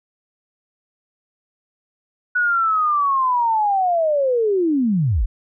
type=linear sweep; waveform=sine; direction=down; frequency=1479 to 34.04 Hz; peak=-15 dBFS; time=2.35-5.26 s; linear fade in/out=10 ms; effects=none